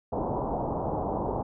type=low-pass noise; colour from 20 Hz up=white; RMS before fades=-30 dBFS; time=0.12-1.43 s; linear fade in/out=10 ms; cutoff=930 Hz; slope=48 dB/octave; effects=none